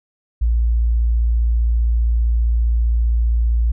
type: tone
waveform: sine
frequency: 57.6 Hz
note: A#1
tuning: 20 cents flat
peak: -13 dBFS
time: 0.41-3.72 s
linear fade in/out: 10 ms
effects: none